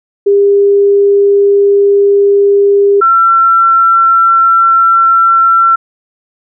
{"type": "tone pair in turn", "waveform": "sine", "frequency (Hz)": [401.8, 1351.5], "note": ["G4", "E6"], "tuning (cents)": [43, 43], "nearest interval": "octave + major sixth", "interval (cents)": 2100, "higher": "second", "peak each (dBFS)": -4, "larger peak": "neither", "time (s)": [[0.26, 3.01], [3.01, 5.76]], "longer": "neither", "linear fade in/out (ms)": 10, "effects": []}